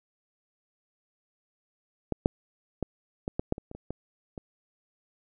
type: clicks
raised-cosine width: 2 ms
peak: -14 / -7 / -15 / -17 / -14 / -11 / -25 / -28 / -28 / -20 / -24 dBFS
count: 11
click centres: 2.123 / 2.259 / 2.827 / 3.279 / 3.395 / 3.524 / 3.581 / 3.714 / 3.75 / 3.906 / 4.378 s
effects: none